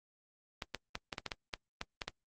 clicks, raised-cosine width 0.2 ms, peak -19 dBFS, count 11, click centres 0.622 / 0.747 / 0.954 / 1.128 / 1.182 / 1.263 / 1.318 / 1.538 / 1.814 / 2.018 / 2.08 s, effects Opus 24 kbps

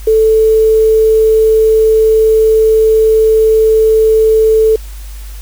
sine tone with quantisation, 440 Hz, A4, in tune, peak -5 dBFS, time 0.07-4.76 s, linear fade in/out 5 ms, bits 5, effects added 50 Hz sine -24 dBFS peak until 5.41 s + white hiss -38 dBFS RMS until 5.41 s

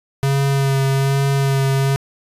square tone with vibrato, 137 Hz, C#3, 20 cents flat, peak -15 dBFS, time 0.23-1.96 s, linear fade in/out 0 ms, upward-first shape sine, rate 1.2 Hz, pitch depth 18 cents each way, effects resampled to 32000 Hz

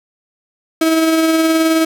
35% pulse tone with tremolo, 322.5 Hz, E4, 38 cents flat, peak -8 dBFS, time 0.81-1.85 s, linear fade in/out 5 ms, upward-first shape sine, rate 19 Hz, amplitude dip 30%, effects none

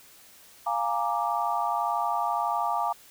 sine chord, Bb dominant seventh, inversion second, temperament equal, 698.5 / 830.6 / 932.3 / 1174.7 Hz, F5 / Ab5 / Bb5 / D6, 0 / 0 / 0 / 0 cents, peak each -30 dBFS, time 0.66-2.93 s, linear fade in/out 10 ms, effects white hiss -53 dBFS RMS until 3.1 s

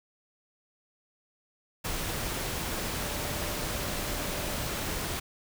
sine tone in noise, 587.3 Hz, D5, in tune, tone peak -43 dBFS, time 3.01-4.83 s, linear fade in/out 10 ms, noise pink, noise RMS -33 dBFS, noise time 1.84-5.2 s, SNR -13 dB, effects none

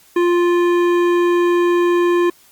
triangle tone with hard clipping, 349.2 Hz, F4, in tune, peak -14 dBFS, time 0.16-2.3 s, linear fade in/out 5 ms, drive 17 dB, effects white hiss -50 dBFS RMS until 2.51 s + Opus 48 kbps

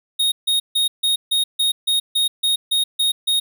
square tone bursts, 3729 Hz, A#7, in tune, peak -16 dBFS, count 12, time 0.19-3.4 s, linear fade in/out 10 ms, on 130 ms, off 150 ms, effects none

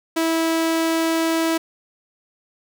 sawtooth tone, 326.6 Hz, E4, 16 cents flat, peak -14 dBFS, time 0.16-1.58 s, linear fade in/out 10 ms, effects none

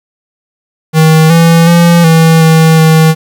square tone with pitch steps, 158.6 / 166.5 / 170.8 / 162.5 / 160.8 / 159.5 Hz, D#3 / E3 / F3 / E3 / E3 / D#3, +33 / +18 / -38 / -24 / -43 / +43 cents, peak -3 dBFS, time 0.93-3.15 s, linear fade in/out 50 ms, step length 370 ms, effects 7-bit

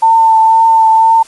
sine tone with vibrato, 896 Hz, A5, 31 cents sharp, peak -4 dBFS, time 0.02-1.23 s, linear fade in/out 10 ms, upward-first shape triangle, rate 2 Hz, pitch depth 20 cents each way, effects white hiss -39 dBFS RMS until 1.27 s + resampled to 24000 Hz

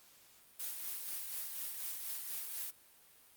blue noise with tremolo, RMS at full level -40 dBFS, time 0.59-2.71 s, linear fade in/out 10 ms, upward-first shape sine, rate 4.1 Hz, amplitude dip 40%, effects white hiss -63 dBFS RMS until 3.36 s + Opus 48 kbps

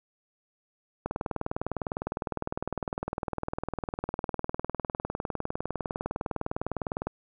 click train, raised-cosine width 1 ms, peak -16 dBFS, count 120, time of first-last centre 1.06-7.07 s, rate 19.8 Hz, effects none

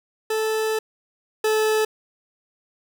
40% pulse tone pair in turn, 437.7 / 433.7 Hz, A4 / A4, -9 / -25 cents, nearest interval unison, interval 16 cents, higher first, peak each -20 / -17 dBFS, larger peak second, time 0.3-0.79 / 1.44-1.85 s, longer first, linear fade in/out 5 ms, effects none

